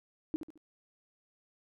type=tone with echo; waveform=sine; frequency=311.1 Hz; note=D#4; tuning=in tune; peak=-28 dBFS; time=0.34-0.36 s; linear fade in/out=0 ms; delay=72 ms; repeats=3; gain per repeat=-9 dB; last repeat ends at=0.576 s; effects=none